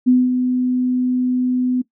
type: tone with ADSR envelope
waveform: sine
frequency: 251.6 Hz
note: B3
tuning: 32 cents sharp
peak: -8 dBFS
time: 0.06-1.82 s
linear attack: 22 ms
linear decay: 210 ms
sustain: -7 dB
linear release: 11 ms
effects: noise-tail reverb RT60 0.1 s tail -18 dB re dry